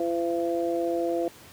harmonic tone, 169.8 Hz, F3, 48 cents flat, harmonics 2 / 3 / 4, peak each -27 / -29 / -30 dBFS, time 0-1.28 s, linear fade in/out 2 ms, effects pink hiss -49 dBFS RMS until 1.52 s + high-pass 80 Hz 12 dB/octave

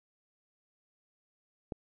click, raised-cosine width 2 ms, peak -23 dBFS, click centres 1.722 s, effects none

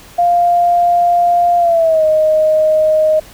sine tone with pitch glide, 698.5 to 622.3 Hz, F5 to D#5, 0 to 0 cents, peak -8 dBFS, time 0.18-3.2 s, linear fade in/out 10 ms, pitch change -200 cents, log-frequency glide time 1.58-2.05 s, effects pink hiss -39 dBFS RMS until 3.33 s

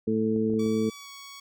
harmonic tone, 110 Hz, A2, in tune, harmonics 1 / 2 / 3 / 4, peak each -36 / -25 / -31 / -27 dBFS, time 0.07-0.9 s, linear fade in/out 10 ms
clicks, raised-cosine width 2 ms, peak -30 dBFS, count 4, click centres 0.362 / 0.501 / 0.537 / 0.662 s
10% pulse tone with pitch glide, 1145 to 1116.9 Hz, D6 to C#6, -44 to +13 cents, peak -34 dBFS, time 0.59-1.4 s, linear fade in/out 5 ms, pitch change -43 cents, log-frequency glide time 0.92-1.1 s
effects none

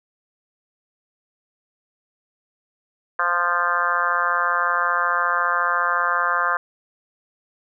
harmonic tone, 174.61 Hz, F3, in tune, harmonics 3 / 4 / 5 / 6 / 7 / 8 / 9 / 10, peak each -32 / -30 / -34 / -24 / -23 / -26 / -24 / -31 dBFS, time 3.19-6.57 s, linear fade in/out 2 ms, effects none

